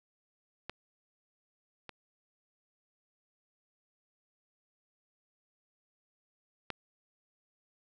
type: clicks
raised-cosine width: 0.3 ms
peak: -22 / -27 / -19 dBFS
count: 3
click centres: 0.696 / 1.893 / 6.703 s
effects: none